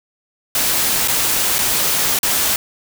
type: noise with dropouts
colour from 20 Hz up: white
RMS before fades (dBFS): -17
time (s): 0.55-2.56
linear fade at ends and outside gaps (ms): 2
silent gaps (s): 1.076-1.082 / 1.584-1.588 / 2.189-2.231
effects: none